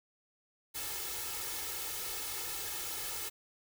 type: noise with comb filter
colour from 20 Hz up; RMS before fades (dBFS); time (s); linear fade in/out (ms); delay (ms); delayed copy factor
white; -39; 0.74-3.3; 20; 2.3; +0.95
effects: none